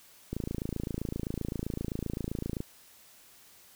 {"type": "click train", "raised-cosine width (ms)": 3, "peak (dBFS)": -20, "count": 64, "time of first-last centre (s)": [0.33, 2.604], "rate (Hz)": 27.7, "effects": ["white hiss -57 dBFS RMS until 3.75 s"]}